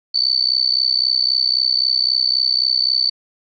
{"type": "tone with amplitude modulation", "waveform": "sine", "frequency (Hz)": 4519, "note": "C#8", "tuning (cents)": 33, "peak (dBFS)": -10, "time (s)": [0.14, 3.1], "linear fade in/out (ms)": 10, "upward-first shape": "sine", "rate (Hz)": 63.8, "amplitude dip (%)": 95, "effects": []}